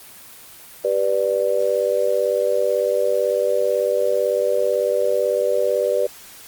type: chord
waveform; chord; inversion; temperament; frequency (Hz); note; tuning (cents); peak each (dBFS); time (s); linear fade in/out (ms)
sine; G major; none; just; 392 / 490 / 588; G4 / B4 / D5; 0 / -14 / +2; -24 / -20 / -20; 0.84-6.07; 10
effects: white hiss -42 dBFS RMS until 6.47 s + Opus 24 kbps